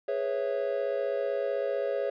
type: chord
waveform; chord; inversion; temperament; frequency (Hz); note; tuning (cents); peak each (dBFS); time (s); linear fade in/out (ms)
triangle; C# minor seventh; second; equal with one note detuned; 415.3 / 493.9 / 549.6 / 659.3; G#4 / B4 / C#5 / E5; 0 / 0 / -15 / 0; -31 / -34 / -28 / -34; 0.08-2.1; 5
effects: resampled to 11025 Hz